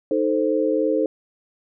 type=chord; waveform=sine; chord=A diminished; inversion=second; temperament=equal; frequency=311.1 / 440 / 523.3 Hz; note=Eb4 / A4 / C5; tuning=0 / 0 / 0 cents; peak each=-22 dBFS; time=0.11-1.06 s; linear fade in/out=2 ms; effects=none